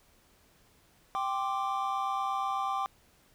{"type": "chord", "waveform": "triangle", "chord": "G suspended fourth", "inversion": "none", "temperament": "equal", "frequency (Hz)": [784, 1046.5, 1174.7], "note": ["G5", "C6", "D6"], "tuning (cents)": [0, 0, 0], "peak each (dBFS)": [-31, -34, -31], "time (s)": [1.15, 2.86], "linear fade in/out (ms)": 0, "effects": ["pink hiss -64 dBFS RMS until 3.34 s"]}